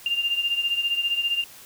sine beating tone pair, 2794 / 2809 Hz, F7 / F7, 0 / +9 cents, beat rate 15 Hz, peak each -23 / -28 dBFS, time 0.06-1.44 s, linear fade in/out 2 ms, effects white hiss -46 dBFS RMS until 1.65 s

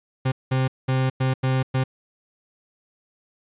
40% pulse tone bursts at uneven times, 130.81 Hz, C3, in tune, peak -18 dBFS, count 6, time 0.25-0.32 / 0.51-0.68 / 0.88-1.1 / 1.2-1.34 / 1.43-1.63 / 1.74-1.84 s, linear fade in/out 10 ms, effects resampled to 8000 Hz + 10-bit

